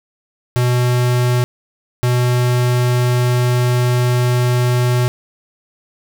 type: tone pair in turn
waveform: square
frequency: 123.47 / 123.47 Hz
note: B2 / B2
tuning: 0 / 0 cents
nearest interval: unison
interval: 0 cents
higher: neither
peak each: -13 dBFS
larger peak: neither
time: 0.56-1.44 / 2.03-5.08 s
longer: second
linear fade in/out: 0 ms
effects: none